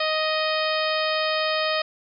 harmonic tone, 624 Hz, D#5, 5 cents sharp, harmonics 1 / 2 / 3 / 4 / 5 / 6 / 7 / 8, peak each -25 / -28 / -30 / -31 / -32 / -33 / -33 / -34 dBFS, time 0-1.82 s, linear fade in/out 5 ms, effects none

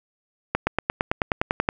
accelerating click train, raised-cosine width 0.5 ms, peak -5 dBFS, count 12, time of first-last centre 0.55-1.689 s, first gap 120 ms, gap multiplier 0.97, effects none

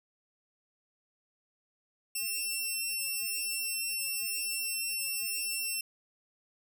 10% pulse tone, 2701 Hz, E7, 42 cents sharp, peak -23 dBFS, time 2.15-5.81 s, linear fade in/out 5 ms, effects none

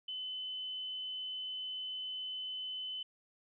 sine tone, 3029 Hz, F#7, 40 cents sharp, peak -38 dBFS, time 0.08-3.03 s, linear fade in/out 5 ms, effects none

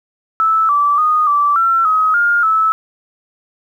sine tone with pitch steps, 1312 / 1160 / 1236 / 1162 / 1349 / 1269 / 1413 / 1305 Hz, E6 / D6 / D#6 / D6 / E6 / D#6 / F6 / E6, -9 / -22 / -12 / -19 / +40 / +34 / +20 / -18 cents, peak -10 dBFS, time 0.4-2.72 s, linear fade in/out 0 ms, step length 290 ms, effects 8-bit

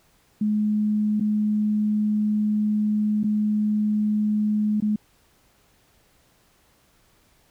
sine tone with dropouts, 211.4 Hz, G#3, 31 cents sharp, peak -19 dBFS, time 0.41-4.96 s, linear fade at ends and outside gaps 5 ms, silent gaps 1.199-1.207 / 3.233-3.241 / 4.803-4.822 s, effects pink hiss -61 dBFS RMS until 7.5 s

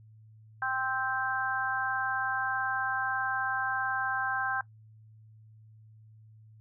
harmonic tone, 261.6 Hz, C4, in tune, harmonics 3 / 4 / 5 / 6, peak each -34 / -36 / -37 / -31 dBFS, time 0.62-4.61 s, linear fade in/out 2 ms, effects noise-tail reverb RT60 0.1 s tail -19 dB re dry + added 109 Hz sine -52 dBFS peak until 6.6 s

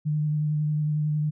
sine tone with vibrato, 151.2 Hz, D#3, 49 cents flat, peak -22 dBFS, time 0.05-1.31 s, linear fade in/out 20 ms, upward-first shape triangle, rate 11 Hz, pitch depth 21 cents each way, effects none

